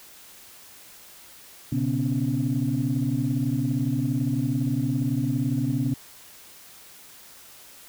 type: tone cluster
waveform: sine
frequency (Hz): 121.9 / 139.5 / 248.3 / 280.4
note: B2 / C#3 / B3 / C#4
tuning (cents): -22 / +11 / +9 / +20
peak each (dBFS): -27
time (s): 1.72-5.94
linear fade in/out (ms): 5
effects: tanh soft clip ceiling -14 dBFS + white hiss -48 dBFS RMS until 7.88 s